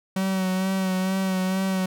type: tone with vibrato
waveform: 45% pulse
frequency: 188.7 Hz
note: F#3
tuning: 34 cents sharp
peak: -22 dBFS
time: 0.16-1.86 s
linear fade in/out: 5 ms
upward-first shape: sine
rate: 2.2 Hz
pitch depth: 27 cents each way
effects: none